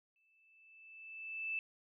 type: tone with exponential growth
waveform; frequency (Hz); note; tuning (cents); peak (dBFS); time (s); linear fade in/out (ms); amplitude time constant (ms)
sine; 2637; E7; 0; -34; 0.16-1.59; 1; 310
effects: none